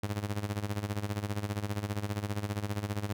sawtooth tone with tremolo, 103 Hz, G#2, 14 cents flat, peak -25 dBFS, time 0.03-3.13 s, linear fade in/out 5 ms, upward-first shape sine, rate 15 Hz, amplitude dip 80%, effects none

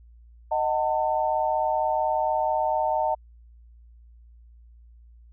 sine chord, D# diminished, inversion none, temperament just, 622.3 / 746.7 / 896 Hz, D#5 / F#5 / A5, 0 / +16 / +31 cents, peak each -26 / -27 / -25 dBFS, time 0.51-3.15 s, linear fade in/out 10 ms, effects added 58 Hz sine -48 dBFS peak until 5.32 s

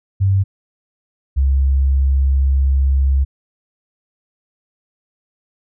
sine tone pair in turn, 96.9 / 67.67 Hz, G2 / C#2, -20 / -41 cents, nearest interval tritone, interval 621 cents, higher first, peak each -11 dBFS, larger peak neither, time 0.2-0.44 / 1.36-3.25 s, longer second, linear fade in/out 20 ms, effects none

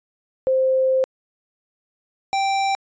sine / square tone pair in turn, 523.3 / 782.7 Hz, C5 / G5, 0 / -3 cents, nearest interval perfect fifth, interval 697 cents, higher second, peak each -15 / -19 dBFS, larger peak first, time 0.47-1.04 / 2.33-2.75 s, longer first, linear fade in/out 0 ms, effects resampled to 16000 Hz

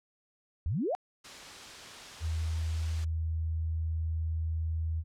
sine exponential sweep, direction up, 68.7 to 784 Hz, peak -28 dBFS, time 0.66-0.95 s, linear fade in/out 0 ms
white noise, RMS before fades -45 dBFS, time 1.24-3.05 s, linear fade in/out 10 ms
sine tone, 80.7 Hz, E2, 36 cents flat, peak -29 dBFS, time 2.2-5.04 s, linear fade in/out 50 ms
effects low-pass 6000 Hz 12 dB/octave

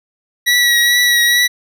25% pulse tone with vibrato, 1929 Hz, B6, 41 cents flat, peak -6 dBFS, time 0.46-1.48 s, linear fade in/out 20 ms, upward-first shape triangle, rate 2.3 Hz, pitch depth 27 cents each way, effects none

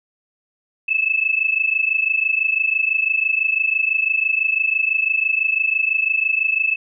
sine tone pair together, 2600 / 2626 Hz, E7 / E7, -24 / -7 cents, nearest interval unison, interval 17 cents, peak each -19 dBFS, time 0.88-6.76 s, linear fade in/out 10 ms, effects none

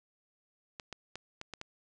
clicks, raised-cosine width 0.2 ms, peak -24 dBFS, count 6, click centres 0.798 / 0.927 / 1.156 / 1.414 / 1.537 / 1.614 s, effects resampled to 24000 Hz + 10-bit

